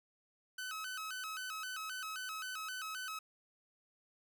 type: tone with vibrato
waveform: sawtooth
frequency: 1392 Hz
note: F6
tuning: 6 cents flat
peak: -37 dBFS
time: 0.58-3.19 s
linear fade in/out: 5 ms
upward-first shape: square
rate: 3.8 Hz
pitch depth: 140 cents each way
effects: none